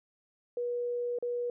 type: tone with dropouts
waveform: sine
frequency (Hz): 483.7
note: B4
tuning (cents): -36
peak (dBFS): -30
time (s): 0.57-1.5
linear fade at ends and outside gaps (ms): 2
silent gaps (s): 1.187-1.225
effects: none